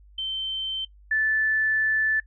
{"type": "tone pair in turn", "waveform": "sine", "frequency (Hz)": [3100, 1750.9], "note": ["G7", "A6"], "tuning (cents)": [-20, -9], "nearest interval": "minor seventh", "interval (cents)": 989, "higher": "first", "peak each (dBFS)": [-26, -20], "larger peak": "second", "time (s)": [[0.18, 0.85], [1.11, 2.2]], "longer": "second", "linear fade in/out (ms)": 5, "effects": ["noise-tail reverb RT60 0.1 s tail -20 dB re dry", "added 50 Hz sine -49 dBFS peak until 2.26 s"]}